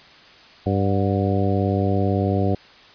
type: harmonic tone with a mistuned harmonic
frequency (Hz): 98.1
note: G2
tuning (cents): +2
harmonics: 1 / 2 / 3 / 4 / 5 / 6 / 7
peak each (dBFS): -21 / -24 / -26 / -27 / -28 / -29 / -29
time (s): 0.66-2.55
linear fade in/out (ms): 5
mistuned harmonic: 7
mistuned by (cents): +92
effects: white hiss -47 dBFS RMS until 2.94 s + resampled to 11025 Hz